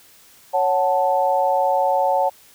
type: chord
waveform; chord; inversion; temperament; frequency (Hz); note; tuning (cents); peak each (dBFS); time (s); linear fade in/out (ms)
sine; F# minor; second; equal; 554.4 / 740 / 880; C#5 / F#5 / A5; 0 / 0 / 0; -20; 0.53-2.3; 20
effects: white hiss -50 dBFS RMS until 2.54 s